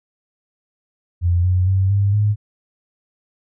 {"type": "tone with pitch steps", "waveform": "sine", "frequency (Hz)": [87.31, 91.33, 95.54, 99.95, 104.55], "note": ["F2", "F#2", "G2", "G2", "G#2"], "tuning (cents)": [0, -22, -44, 34, 12], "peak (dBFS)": -13, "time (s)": [1.21, 2.36], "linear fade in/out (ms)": 50, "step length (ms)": 230, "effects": []}